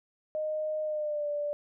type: tone with pitch glide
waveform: sine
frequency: 617 to 586.4 Hz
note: D#5 to D5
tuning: -15 to -3 cents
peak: -29 dBFS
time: 0.35-1.53 s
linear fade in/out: 0 ms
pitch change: -88 cents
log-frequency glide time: 0.83-1.28 s
effects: none